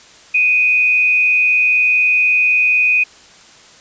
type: tone with frequency modulation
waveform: sine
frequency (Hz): 2489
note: D#7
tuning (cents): 0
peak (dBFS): -10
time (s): 0.34-3.04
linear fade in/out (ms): 10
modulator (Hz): 121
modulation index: 0.41
effects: white hiss -43 dBFS RMS until 3.8 s + resampled to 16000 Hz